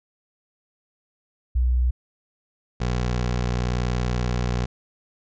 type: tone pair in turn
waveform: sine / 20% pulse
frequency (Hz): 61.74 / 60.96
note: B1 / B1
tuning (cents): 0 / -22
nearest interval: unison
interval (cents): 22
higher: first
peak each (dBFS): -17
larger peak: neither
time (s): 1.55-1.91 / 2.8-4.66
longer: second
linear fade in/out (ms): 10
effects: resampled to 16000 Hz